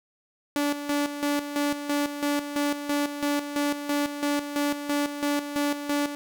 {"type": "tone with tremolo", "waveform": "sawtooth", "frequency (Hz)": 289.3, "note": "D4", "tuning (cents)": -26, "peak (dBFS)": -19, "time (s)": [0.56, 6.15], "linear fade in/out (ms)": 0, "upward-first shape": "square", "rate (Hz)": 3, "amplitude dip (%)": 65, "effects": []}